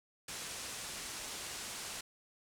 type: low-pass noise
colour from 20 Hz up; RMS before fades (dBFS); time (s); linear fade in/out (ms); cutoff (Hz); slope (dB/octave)
white; -44; 0.28-2.01; 5; 9500; 24
effects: none